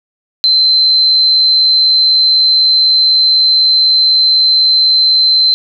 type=tone; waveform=sine; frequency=4088 Hz; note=C8; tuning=41 cents flat; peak=-6 dBFS; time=0.44-5.54 s; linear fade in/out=0 ms; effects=none